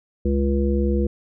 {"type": "harmonic tone", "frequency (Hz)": 69.3, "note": "C#2", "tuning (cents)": 0, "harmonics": [1, 3, 5, 7], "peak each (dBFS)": [-20, -23, -25, -27], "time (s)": [0.25, 1.07], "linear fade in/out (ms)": 5, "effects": []}